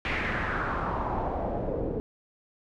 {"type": "noise with low-pass filter sweep", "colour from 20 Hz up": "pink", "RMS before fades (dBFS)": -30, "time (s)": [0.05, 2], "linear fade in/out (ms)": 0, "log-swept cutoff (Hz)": [2400, 420], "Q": 3.1, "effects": []}